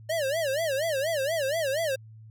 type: tone with vibrato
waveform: square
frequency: 595 Hz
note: D5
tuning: 22 cents sharp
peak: -26 dBFS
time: 0.09-1.96 s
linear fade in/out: 10 ms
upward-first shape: sine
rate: 4.2 Hz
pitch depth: 210 cents each way
effects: added 110 Hz sine -45 dBFS peak until 2.3 s